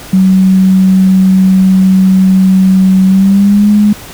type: tone with pitch glide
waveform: sine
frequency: 188.8 to 208.3 Hz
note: F#3 to G#3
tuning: +35 to +5 cents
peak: -3 dBFS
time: 0.13-3.93 s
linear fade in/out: 5 ms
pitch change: +170 cents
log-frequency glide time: 3.06-3.7 s
effects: pink hiss -29 dBFS RMS until 4.13 s